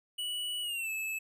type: tone with pitch glide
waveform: square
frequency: 2945 to 2609 Hz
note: F#7 to E7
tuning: -9 to -18 cents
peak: -34 dBFS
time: 0.18-1.19 s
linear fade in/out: 10 ms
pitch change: -209 cents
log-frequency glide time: 0.62-0.9 s
effects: none